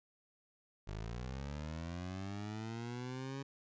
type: linear sweep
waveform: 20% pulse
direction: up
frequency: 49.61 to 138.59 Hz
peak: -36 dBFS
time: 0.87-3.43 s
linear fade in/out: 10 ms
effects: resampled to 16000 Hz